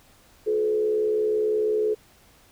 sine tone with frequency modulation, 427.9 Hz, A4, 48 cents flat, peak -20 dBFS, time 0.46-1.95 s, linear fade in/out 20 ms, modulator 70.1 Hz, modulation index 0.53, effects pink hiss -56 dBFS RMS until 2.51 s

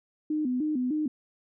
sine tone with vibrato, 277.2 Hz, C#4, in tune, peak -25 dBFS, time 0.3-1.08 s, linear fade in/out 5 ms, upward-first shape square, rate 3.3 Hz, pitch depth 170 cents each way, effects none

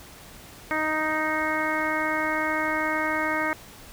harmonic tone, 311.1 Hz, D#4, in tune, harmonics 1 / 2 / 3 / 4 / 5 / 6 / 7, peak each -31 / -31 / -31 / -31 / -31 / -31 / -31 dBFS, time 0.71-3.53 s, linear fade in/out 0 ms, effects pink hiss -46 dBFS RMS until 3.92 s

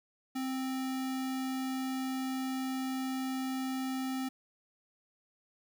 sine tone with sample-and-hold, 261.6 Hz, C4, in tune, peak -32 dBFS, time 0.35-4.29 s, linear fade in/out 10 ms, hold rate 1050 Hz, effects none

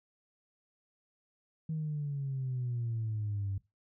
sine exponential sweep, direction down, 160 to 96.2 Hz, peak -31 dBFS, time 1.69-3.58 s, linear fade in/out 5 ms, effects noise-tail reverb RT60 0.2 s tail -18 dB re dry + tanh soft clip ceiling -28 dBFS

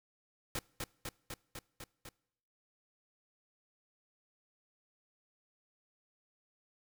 pink noise with echo, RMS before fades -37 dBFS, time 0.55-0.59 s, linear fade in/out 2 ms, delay 250 ms, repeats 6, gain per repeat -2 dB, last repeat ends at 2.09 s, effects noise-tail reverb RT60 0.8 s tail -25 dB re dry

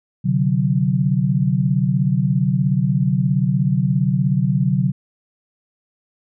sine tone cluster, 130.3 / 147.2 / 185.9 Hz, C3 / D3 / F#3, -7 / +4 / +8 cents, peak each -19 dBFS, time 0.24-4.92 s, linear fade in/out 20 ms, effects none

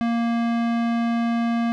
square tone with low-pass filter, 233.1 Hz, A#3, in tune, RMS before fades -22 dBFS, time 0.01-1.72 s, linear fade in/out 0 ms, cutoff 2800 Hz, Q 0.6, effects none

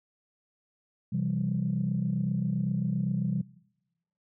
sine chord, C major, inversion none, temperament equal with one note detuned, 130.81 / 168.37 / 196 Hz, C3 / E3 / G3, 0 / +37 / 0 cents, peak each -30 dBFS, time 1.12-3.42 s, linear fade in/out 10 ms, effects noise-tail reverb RT60 0.9 s tail -22 dB re dry + tanh soft clip ceiling -18 dBFS

